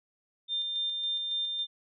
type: tone with tremolo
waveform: sine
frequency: 3600 Hz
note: A7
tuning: 39 cents sharp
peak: -28 dBFS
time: 0.48-1.67 s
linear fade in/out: 50 ms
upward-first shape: square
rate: 3.6 Hz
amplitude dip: 30%
effects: none